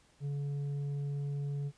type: tone with tanh clipping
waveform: triangle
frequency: 142.4 Hz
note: C#3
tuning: 47 cents sharp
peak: -34 dBFS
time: 0.2-1.72 s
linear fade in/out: 50 ms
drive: 9 dB
effects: pink hiss -66 dBFS RMS until 1.77 s + resampled to 22050 Hz